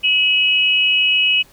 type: tone pair together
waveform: sine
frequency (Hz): 2559 / 2932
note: D#7 / F#7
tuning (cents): +48 / -16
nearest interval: major second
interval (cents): 236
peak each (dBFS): -15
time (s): 0.03-1.43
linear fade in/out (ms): 20
effects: pink hiss -49 dBFS RMS until 1.52 s